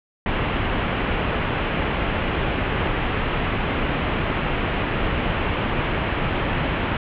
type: low-pass noise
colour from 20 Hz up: pink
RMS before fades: -23 dBFS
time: 0.26-6.97 s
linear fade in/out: 2 ms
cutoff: 3100 Hz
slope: 48 dB/octave
effects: none